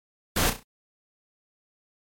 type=noise with echo; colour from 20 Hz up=pink; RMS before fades=-23 dBFS; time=0.36-0.5 s; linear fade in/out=5 ms; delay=33 ms; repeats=4; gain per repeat=-8 dB; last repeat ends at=0.632 s; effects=MP3 64 kbps